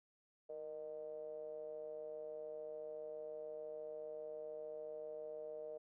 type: ring-modulated tone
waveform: triangle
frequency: 73.42 Hz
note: D2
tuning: in tune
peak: -40 dBFS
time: 0.49-5.78 s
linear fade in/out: 10 ms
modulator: 541 Hz
effects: none